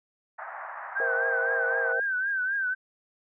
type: band-pass noise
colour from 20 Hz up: pink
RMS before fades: -39 dBFS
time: 0.38-1.93 s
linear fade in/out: 10 ms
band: 680 to 1800 Hz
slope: 48 dB/octave
type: tone with vibrato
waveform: sine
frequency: 1555 Hz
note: G6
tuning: 14 cents flat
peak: -25 dBFS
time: 0.95-2.75 s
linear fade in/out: 20 ms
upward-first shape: triangle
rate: 3.9 Hz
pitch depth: 100 cents each way
type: chord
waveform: sine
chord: C dominant seventh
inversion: third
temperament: just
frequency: 470.9 / 523.3 / 654.1 / 784.9 Hz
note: Bb4 / C5 / E5 / G5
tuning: +18 / 0 / -14 / +2 cents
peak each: -32 / -33 / -35 / -38 dBFS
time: 1-2 s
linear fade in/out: 2 ms
effects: none